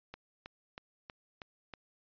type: click train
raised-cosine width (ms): 0.3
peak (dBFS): -28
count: 6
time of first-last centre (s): 0.14-1.737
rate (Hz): 3.13
effects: resampled to 11025 Hz